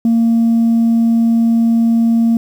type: tone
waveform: sine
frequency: 230 Hz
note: A#3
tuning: 23 cents flat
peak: -7 dBFS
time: 0.05-2.37 s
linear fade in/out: 2 ms
effects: tanh soft clip ceiling -7 dBFS + 7-bit